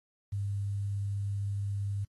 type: tone with quantisation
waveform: sine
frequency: 100.3 Hz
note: G2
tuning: 40 cents sharp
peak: -30 dBFS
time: 0.32-2.05 s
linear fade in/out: 10 ms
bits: 10
effects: AAC 32 kbps